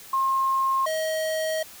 sine / square tone pair in turn, 1068 / 633.4 Hz, C6 / D#5, +35 / +31 cents, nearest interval major sixth, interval 904 cents, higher first, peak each -20 / -25 dBFS, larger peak first, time 0.13-0.86 / 0.86-1.63 s, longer second, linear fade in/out 5 ms, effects white hiss -45 dBFS RMS until 1.8 s

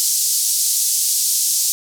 pink band-pass noise, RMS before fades -18 dBFS, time 0-1.72 s, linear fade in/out 0 ms, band 5300 to 13000 Hz, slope 24 dB/octave, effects none

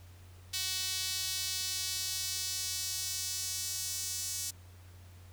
sawtooth tone with high-pass filter sweep, 374.9 Hz, F#4, 23 cents sharp, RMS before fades -36 dBFS, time 0.53-4.51 s, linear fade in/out 10 ms, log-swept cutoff 4000 to 6300 Hz, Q 1.5, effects added 90 Hz sine -51 dBFS peak until 5.32 s + pink hiss -61 dBFS RMS until 5.32 s

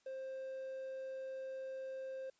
triangle tone with quantisation, 528 Hz, C5, 16 cents sharp, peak -40 dBFS, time 0.06-2.3 s, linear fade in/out 5 ms, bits 11, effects white hiss -75 dBFS RMS until 2.39 s + resampled to 16000 Hz

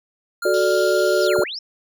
square tone, 1400 Hz, F6, 4 cents sharp, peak -25 dBFS, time 0.42-1.44 s, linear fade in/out 5 ms
sine chord, D major, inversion first, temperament equal, 370 / 440 / 587.3 Hz, F#4 / A4 / D5, 0 / 0 / 0 cents, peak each -19 / -22 / -19 dBFS, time 0.45-1.44 s, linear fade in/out 5 ms
white band-pass noise, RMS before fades -35 dBFS, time 0.54-1.27 s, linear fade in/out 0 ms, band 2800 to 6000 Hz, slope 96 dB/octave
sine linear two-way sweep, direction down then up, 5588 to 58.27 to 5588 Hz, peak -27 dBFS, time 1.21-1.59 s, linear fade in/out 5 ms, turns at 1.39 s
effects none

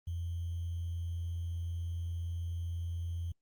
sine tone with sample-and-hold, 84.8 Hz, E2, 50 cents sharp, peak -34 dBFS, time 0.07-3.32 s, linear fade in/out 5 ms, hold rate 3150 Hz, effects Opus 24 kbps

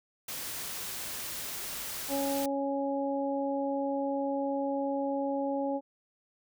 white noise, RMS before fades -38 dBFS, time 0.28-2.46 s, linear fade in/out 5 ms
harmonic tone, 277.2 Hz, C#4, in tune, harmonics 1 / 2 / 3, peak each -32 / -32 / -36 dBFS, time 2.08-5.81 s, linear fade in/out 50 ms
effects none

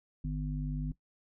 harmonic tone, 50.1 Hz, G1, 38 cents sharp, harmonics 1 / 3 / 5, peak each -35 / -35 / -40 dBFS, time 0.24-0.92 s, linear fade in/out 5 ms, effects noise-tail reverb RT60 0.1 s tail -18 dB re dry

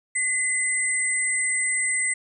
sine tone pair together, 2032 / 8118 Hz, B6 / B8, +49 / +47 cents, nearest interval 2 octaves, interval 2398 cents, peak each -24 dBFS, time 0.15-2.14 s, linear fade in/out 10 ms, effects none

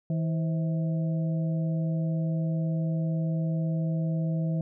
harmonic tone with a mistuned harmonic, 162 Hz, E3, 30 cents flat, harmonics 1 / 2 / 3 / 4, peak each -25 / -40 / -41 / -41 dBFS, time 0.1-4.61 s, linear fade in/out 2 ms, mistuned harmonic 3, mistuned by +120 cents, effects none

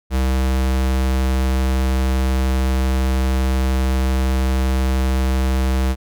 square tone, 65.2 Hz, C2, 5 cents flat, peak -16 dBFS, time 0.1-5.96 s, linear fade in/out 50 ms, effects none

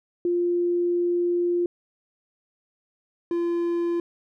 sine / triangle tone pair in turn, 349.6 / 343 Hz, F4 / F4, +2 / -31 cents, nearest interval unison, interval 33 cents, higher first, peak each -20 dBFS, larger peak neither, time 0.25-1.66 / 3.31-4 s, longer first, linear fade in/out 2 ms, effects none

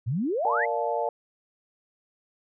sine exponential sweep, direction up, 103.83 to 2181 Hz, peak -24 dBFS, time 0.06-0.66 s, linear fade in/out 20 ms
sine chord, Bb major seventh, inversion none, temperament equal with one note detuned, 466.2 / 587.3 / 698.5 / 869.9 Hz, Bb4 / D5 / F5 / A5, 0 / 0 / 0 / -20 cents, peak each -30 dBFS, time 0.45-1.09 s, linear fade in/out 2 ms
effects none

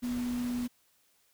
sine tone in noise, 244.4 Hz, B3, 18 cents flat, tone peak -30 dBFS, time 0.02-0.68 s, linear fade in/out 20 ms, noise pink, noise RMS -45 dBFS, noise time 0.02-0.68 s, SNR +12 dB, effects white hiss -69 dBFS RMS until 1.33 s

